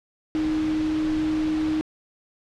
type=tone in noise; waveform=sine; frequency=311.2 Hz; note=D#4; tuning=in tune; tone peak=-21 dBFS; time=0.35-1.81 s; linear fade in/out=0 ms; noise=pink; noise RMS=-35 dBFS; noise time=0.35-1.81 s; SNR=+11 dB; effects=low-pass 4000 Hz 12 dB/octave